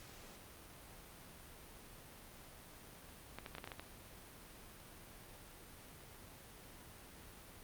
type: clicks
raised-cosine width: 0.3 ms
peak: -29 dBFS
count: 8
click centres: 3.386 / 3.462 / 3.551 / 3.583 / 3.642 / 3.675 / 3.718 / 3.796 s
effects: pink hiss -56 dBFS RMS until 7.63 s + Opus 48 kbps